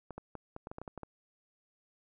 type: clicks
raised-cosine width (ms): 1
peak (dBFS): -28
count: 11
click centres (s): 0.107 / 0.18 / 0.353 / 0.564 / 0.671 / 0.715 / 0.784 / 0.816 / 0.878 / 0.977 / 1.033
effects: none